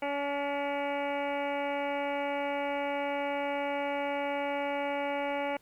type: harmonic tone with a mistuned harmonic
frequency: 283.8 Hz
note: C#4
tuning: 41 cents sharp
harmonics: 1 / 2 / 3 / 4 / 5 / 6 / 7 / 8 / 9 / 10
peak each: -38 / -33 / -35 / -47 / -44 / -50 / -45 / -40 / -50 / -48 dBFS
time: 0.02-5.57 s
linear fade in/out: 5 ms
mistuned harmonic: 6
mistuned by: +32 cents
effects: pink hiss -65 dBFS RMS until 5.61 s